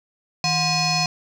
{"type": "tone with frequency modulation", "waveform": "sine", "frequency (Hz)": 2489, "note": "D#7", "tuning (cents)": 0, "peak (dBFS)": -17, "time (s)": [0.44, 1.06], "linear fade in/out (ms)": 2, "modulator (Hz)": 883, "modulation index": 3.7, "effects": ["tanh soft clip ceiling -13 dBFS", "9-bit"]}